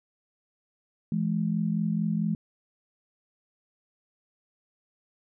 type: tone pair together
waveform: sine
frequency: 167.29 / 211.8 Hz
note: E3 / G#3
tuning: +26 / +34 cents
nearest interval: major third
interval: 408 cents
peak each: -27 dBFS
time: 1.12-2.35 s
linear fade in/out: 2 ms
effects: none